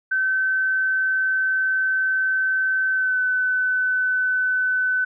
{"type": "tone with pitch glide", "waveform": "sine", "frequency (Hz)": [1534, 1509.4], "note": ["G6", "F#6"], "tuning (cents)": [-38, 34], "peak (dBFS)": -18, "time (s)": [0.11, 5.05], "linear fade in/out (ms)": 10, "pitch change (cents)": -28, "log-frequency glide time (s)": [2.91, 3.19], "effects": []}